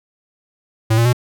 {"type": "tone with pitch steps", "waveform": "square", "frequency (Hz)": [111.5, 116.6, 122.5], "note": ["A2", "A#2", "B2"], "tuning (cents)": [23, 1, -14], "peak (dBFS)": -12, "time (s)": [0.9, 1.131], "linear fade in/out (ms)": 10, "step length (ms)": 77, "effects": []}